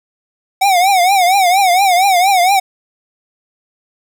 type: tone with vibrato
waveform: square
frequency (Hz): 749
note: F#5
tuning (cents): +21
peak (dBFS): -9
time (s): 0.61-2.6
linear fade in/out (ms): 10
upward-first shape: triangle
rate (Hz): 4.3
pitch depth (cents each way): 150
effects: 7-bit